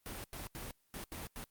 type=noise bursts at uneven times; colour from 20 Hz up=pink; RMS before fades=-44 dBFS; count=6; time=0.06-0.24 / 0.33-0.47 / 0.55-0.71 / 0.94-1.04 / 1.12-1.27 / 1.36-1.44 s; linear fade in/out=0 ms; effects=white hiss -75 dBFS RMS until 1.5 s + Opus 32 kbps